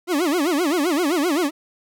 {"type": "tone with vibrato", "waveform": "40% pulse", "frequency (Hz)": 320, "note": "D#4", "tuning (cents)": 49, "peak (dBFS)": -17, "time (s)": [0.07, 1.51], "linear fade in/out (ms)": 50, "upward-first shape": "sine", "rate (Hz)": 7.7, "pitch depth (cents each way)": 250, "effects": []}